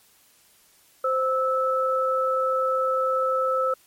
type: tone pair together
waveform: sine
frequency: 521.5 / 1310 Hz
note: C5 / E6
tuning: -6 / -11 cents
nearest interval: octave + major third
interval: 1595 cents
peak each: -23 dBFS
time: 1.04-3.74 s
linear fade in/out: 5 ms
effects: white hiss -58 dBFS RMS until 3.86 s + MP3 64 kbps